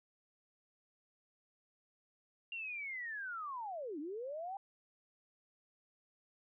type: linear two-way sweep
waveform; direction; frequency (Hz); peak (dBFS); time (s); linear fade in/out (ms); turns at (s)
sine; down then up; 2794 to 277.2 to 805; -40; 2.52-4.57; 2; 3.99
effects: none